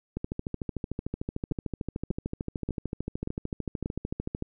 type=two click trains; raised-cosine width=3 ms; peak=-18 / -17 dBFS; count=58 / 5; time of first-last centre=0.17-4.424 / 1.52-3.859 s; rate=13.4 / 1.71 Hz; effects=none